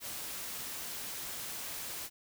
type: noise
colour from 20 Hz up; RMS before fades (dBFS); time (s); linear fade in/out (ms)
white; -41; 0-2.1; 50
effects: none